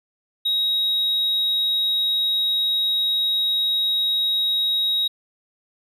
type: tone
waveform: triangle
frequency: 3798 Hz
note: A#7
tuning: 32 cents sharp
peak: -16 dBFS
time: 0.45-5.08 s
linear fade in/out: 10 ms
effects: tanh soft clip ceiling -13 dBFS